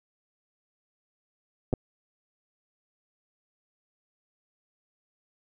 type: clicks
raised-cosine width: 2 ms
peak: -15 / -12 dBFS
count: 2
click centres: 1.729 / 1.737 s
effects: none